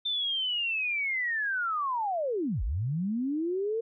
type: linear two-way sweep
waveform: sine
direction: down then up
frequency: 3587 to 42.18 to 463.7 Hz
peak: -27 dBFS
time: 0.05-3.81 s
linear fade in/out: 10 ms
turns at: 2.63 s
effects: none